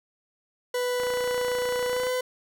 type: tone with pitch glide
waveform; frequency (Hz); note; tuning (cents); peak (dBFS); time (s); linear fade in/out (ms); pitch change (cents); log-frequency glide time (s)
40% pulse; 494.5 to 504.6; B4 to B4; +2 to +37; -24; 0.74-2.21; 5; +35; 1.87-2.09
type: click train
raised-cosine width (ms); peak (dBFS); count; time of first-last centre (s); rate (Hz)
0.5; -21; 32; 1-2.069; 29
effects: none